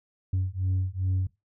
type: beating tone pair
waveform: sine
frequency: 92.2 / 94.7 Hz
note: F#2 / F#2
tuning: -6 / +41 cents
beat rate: 2.5 Hz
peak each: -26 dBFS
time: 0.33-1.27 s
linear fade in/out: 5 ms
effects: noise-tail reverb RT60 0.2 s tail -19 dB re dry + tanh soft clip ceiling -21 dBFS